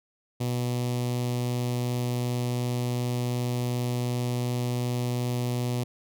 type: tone with notch filter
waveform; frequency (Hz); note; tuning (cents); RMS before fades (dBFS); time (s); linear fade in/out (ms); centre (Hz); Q
sawtooth; 122.7; B2; -11; -28; 0.4-5.84; 10; 1500; 0.89
effects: none